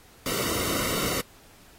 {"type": "noise with comb filter", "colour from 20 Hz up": "pink", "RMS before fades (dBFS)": -28, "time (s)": [0.26, 1.21], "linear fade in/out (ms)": 2, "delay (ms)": 1.2, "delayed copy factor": -0.75, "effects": ["pink hiss -54 dBFS RMS until 1.78 s", "AAC 48 kbps"]}